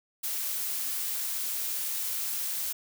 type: noise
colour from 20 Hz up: blue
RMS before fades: -32 dBFS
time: 0.23-2.73 s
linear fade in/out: 10 ms
effects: none

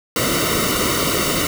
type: noise with comb filter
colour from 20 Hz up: pink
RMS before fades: -19 dBFS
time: 0.16-1.47 s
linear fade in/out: 2 ms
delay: 1.2 ms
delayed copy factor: -0.85
effects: none

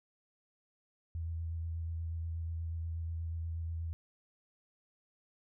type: tone with vibrato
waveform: sine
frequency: 82.5 Hz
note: E2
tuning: 2 cents sharp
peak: -35 dBFS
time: 1.15-3.93 s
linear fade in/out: 0 ms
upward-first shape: square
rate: 8.3 Hz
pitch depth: 15 cents each way
effects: none

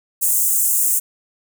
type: high-pass noise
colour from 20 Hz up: pink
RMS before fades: -17 dBFS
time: 0.21-1 s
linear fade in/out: 20 ms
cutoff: 7200 Hz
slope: 48 dB/octave
effects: none

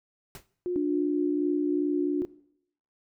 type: noise with exponential decay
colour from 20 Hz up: pink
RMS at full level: -39 dBFS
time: 0.35-0.47 s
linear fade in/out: 1 ms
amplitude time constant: 25 ms
type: tone with tremolo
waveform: sine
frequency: 357.2 Hz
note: F4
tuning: 39 cents sharp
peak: -26 dBFS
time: 0.66-2.25 s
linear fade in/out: 0 ms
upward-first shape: sine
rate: 3.9 Hz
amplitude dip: 30%
type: tone with pitch glide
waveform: sine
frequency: 294.7 to 292.2 Hz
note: D4 to D4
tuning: +6 to -9 cents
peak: -25 dBFS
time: 0.76-2.22 s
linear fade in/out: 0 ms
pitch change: -15 cents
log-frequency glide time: 1.83-2.03 s
effects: noise-tail reverb RT60 0.7 s tail -20 dB re dry

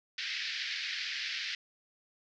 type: band-pass noise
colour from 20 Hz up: pink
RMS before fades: -37 dBFS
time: 0.18-1.55 s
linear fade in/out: 2 ms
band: 1700 to 5200 Hz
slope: 48 dB/octave
effects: none

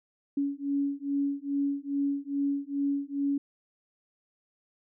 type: beating tone pair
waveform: sine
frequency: 280 / 282.4 Hz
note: C#4 / C#4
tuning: +18 / +32 cents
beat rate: 2.4 Hz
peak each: -30 dBFS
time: 0.37-3.38 s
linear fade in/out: 5 ms
effects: none

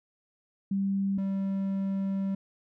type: tone pair in turn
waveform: sine / triangle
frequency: 196 / 194.53 Hz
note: G3 / G3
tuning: 0 / -13 cents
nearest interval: unison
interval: 13 cents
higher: first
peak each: -25 dBFS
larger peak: neither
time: 0.71-1.18 / 1.18-2.35 s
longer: second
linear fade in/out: 5 ms
effects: none

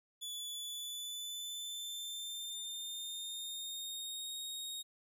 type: tone with pitch glide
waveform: sawtooth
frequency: 3449 to 3739 Hz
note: A7 to A#7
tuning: -35 to +4 cents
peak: -38 dBFS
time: 0.21-4.83 s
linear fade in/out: 20 ms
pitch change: +139 cents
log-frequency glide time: 0.58-4.36 s
effects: none

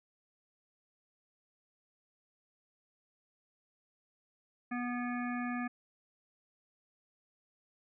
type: harmonic tone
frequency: 244.2 Hz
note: B3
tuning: 19 cents flat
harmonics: 1 / 3 / 5 / 7 / 9 / 10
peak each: -35 / -43 / -44 / -43 / -49 / -51 dBFS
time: 4.71-5.68 s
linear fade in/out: 10 ms
effects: none

